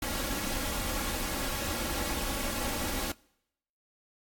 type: noise with comb filter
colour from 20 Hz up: pink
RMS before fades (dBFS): -33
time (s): 0.02-3.12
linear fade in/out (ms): 5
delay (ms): 3.6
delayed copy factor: +0.6
effects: noise-tail reverb RT60 0.8 s tail -24 dB re dry + AAC 64 kbps